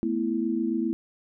sine chord, A suspended second, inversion none, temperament just, 220 / 247.5 / 330 Hz, A3 / B3 / E4, 0 / +4 / +2 cents, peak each -29 / -29 / -27 dBFS, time 0.03-0.93 s, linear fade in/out 0 ms, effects none

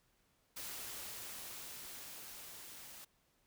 white noise with level ramp, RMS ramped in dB -45 to -53 dBFS, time 0.56-3.05 s, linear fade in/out 10 ms, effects pink hiss -75 dBFS RMS until 3.46 s

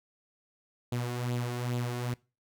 sawtooth tone with flanger, 122 Hz, B2, 21 cents flat, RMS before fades -33 dBFS, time 0.92-2.14 s, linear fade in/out 5 ms, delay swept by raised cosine 0.26 to 2.86 ms, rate 2.4 Hz, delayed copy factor +0.55, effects noise-tail reverb RT60 0.3 s tail -22 dB re dry

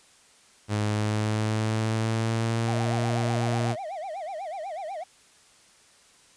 sawtooth tone with pitch glide, 105.2 to 117.4 Hz, G#2 to A#2, +23 to +13 cents, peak -20 dBFS, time 0.68-3.76 s, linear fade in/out 50 ms, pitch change +190 cents, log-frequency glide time 0.79-3.08 s
triangle tone with vibrato, 698.5 Hz, F5, in tune, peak -30 dBFS, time 2.67-5.04 s, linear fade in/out 10 ms, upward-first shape sine, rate 8.1 Hz, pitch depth 240 cents each way
effects white hiss -57 dBFS RMS until 6.36 s + resampled to 22050 Hz

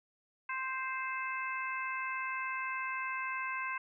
harmonic tone, 523.3 Hz, C5, in tune, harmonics 2 / 3 / 4 / 5, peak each -38 / -40 / -41 / -42 dBFS, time 0.49-3.78 s, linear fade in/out 5 ms, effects none

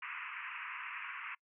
white band-pass noise, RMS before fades -44 dBFS, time 0.02-1.35 s, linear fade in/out 5 ms, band 970 to 2700 Hz, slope 96 dB/octave, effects noise-tail reverb RT60 0.1 s tail -25 dB re dry

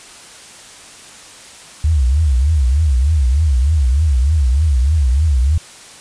sine tone with vibrato, 70.5 Hz, C#2, 30 cents sharp, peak -10 dBFS, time 1.84-5.58 s, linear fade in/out 5 ms, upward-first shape triangle, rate 3.3 Hz, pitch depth 290 cents each way, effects white hiss -38 dBFS RMS until 6 s + resampled to 22050 Hz

